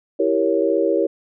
sine chord, E diminished seventh, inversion none, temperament equal, 329.6 / 392 / 466.2 / 554.4 Hz, E4 / G4 / Bb4 / Db5, 0 / 0 / 0 / 0 cents, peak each -21 dBFS, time 0.19-1.07 s, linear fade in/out 10 ms, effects none

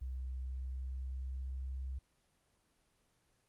sine tone with pitch glide, 64.3 to 65.61 Hz, C2 to C2, -30 to +5 cents, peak -38 dBFS, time 0.01-1.99 s, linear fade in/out 10 ms, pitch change +35 cents, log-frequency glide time 0.33-1.78 s, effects pink hiss -75 dBFS RMS until 3.48 s + Opus 24 kbps

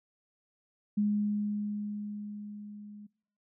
sine tone with level ramp, 207.7 Hz, G#3, in tune, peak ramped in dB -24 to -45 dBFS, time 0.97-3.07 s, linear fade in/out 10 ms, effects noise-tail reverb RT60 0.7 s tail -25 dB re dry

